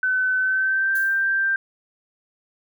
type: tone with pitch glide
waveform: sine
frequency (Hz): 1515 to 1575.7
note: F#6 to G6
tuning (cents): +40 to +9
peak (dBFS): -18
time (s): 0.03-1.56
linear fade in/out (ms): 2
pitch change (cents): +69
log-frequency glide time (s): 0.38-0.97
type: noise with exponential decay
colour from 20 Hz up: violet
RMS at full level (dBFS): -33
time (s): 0.95-1.35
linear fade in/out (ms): 5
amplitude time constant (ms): 85
effects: none